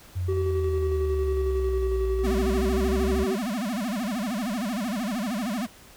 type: exponential two-way sweep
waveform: sine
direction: down then up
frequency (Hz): 92.5 to 58.27 to 67.8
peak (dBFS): -25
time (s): 0.15-3.25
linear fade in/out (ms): 20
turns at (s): 2.06
type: tone with tremolo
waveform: triangle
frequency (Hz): 381.5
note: G4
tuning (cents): -47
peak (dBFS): -22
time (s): 0.28-3.36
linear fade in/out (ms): 10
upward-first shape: square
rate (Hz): 11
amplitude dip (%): 25
type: tone with vibrato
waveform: square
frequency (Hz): 223.4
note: A3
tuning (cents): +27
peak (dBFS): -27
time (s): 2.23-5.67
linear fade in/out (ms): 20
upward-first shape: sine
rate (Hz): 13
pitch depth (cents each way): 250
effects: pink hiss -50 dBFS RMS until 5.96 s